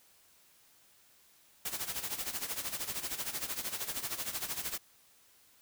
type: noise with tremolo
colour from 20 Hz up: white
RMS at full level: -35 dBFS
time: 1.65-4.78 s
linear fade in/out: 5 ms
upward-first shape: sine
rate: 13 Hz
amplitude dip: 75%
effects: white hiss -64 dBFS RMS until 5.61 s